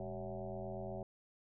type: tone with frequency modulation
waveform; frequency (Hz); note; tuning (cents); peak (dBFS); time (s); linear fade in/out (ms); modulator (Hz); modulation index
sine; 381; G4; -49; -40; 0-1.03; 2; 88.4; 3.9
effects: none